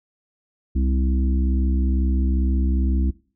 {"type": "harmonic tone with a mistuned harmonic", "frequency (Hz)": 65.41, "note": "C2", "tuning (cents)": 0, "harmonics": [1, 3, 4, 5], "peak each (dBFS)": [-18, -28, -30, -32], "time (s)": [0.75, 3.11], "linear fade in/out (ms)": 10, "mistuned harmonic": 3, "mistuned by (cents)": 27, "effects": ["noise-tail reverb RT60 0.4 s tail -20 dB re dry"]}